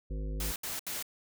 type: harmonic tone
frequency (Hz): 51.91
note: G#1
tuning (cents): 0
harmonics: 1 / 3 / 5 / 7 / 9 / 10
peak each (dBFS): -33 / -43 / -47 / -50 / -52 / -53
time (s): 0.1-0.52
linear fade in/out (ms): 10
type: noise bursts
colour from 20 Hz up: white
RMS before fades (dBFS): -37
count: 3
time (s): 0.4-1.026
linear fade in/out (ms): 2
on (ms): 160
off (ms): 73
effects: none